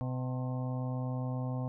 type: harmonic tone with a mistuned harmonic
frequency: 127.2 Hz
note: C3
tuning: 48 cents flat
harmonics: 1 / 2 / 4 / 5 / 6 / 7 / 8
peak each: -33 / -39 / -45 / -47 / -49 / -50 / -51 dBFS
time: 0.01-1.68 s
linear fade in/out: 0 ms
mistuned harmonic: 8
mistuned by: +74 cents
effects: none